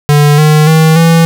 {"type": "tone with pitch steps", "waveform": "square", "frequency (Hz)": [146.83, 152.8, 159.01, 165.48], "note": ["D3", "D#3", "D#3", "E3"], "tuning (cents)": [0, -31, 38, 7], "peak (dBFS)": -4, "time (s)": [0.09, 1.25], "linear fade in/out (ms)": 0, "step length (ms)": 290, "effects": []}